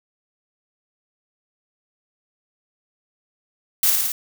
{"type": "noise with echo", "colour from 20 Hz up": "blue", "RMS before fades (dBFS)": -17, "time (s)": [3.83, 3.9], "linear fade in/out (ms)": 2, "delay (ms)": 55, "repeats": 4, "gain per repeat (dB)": -2, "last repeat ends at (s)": 4.12, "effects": []}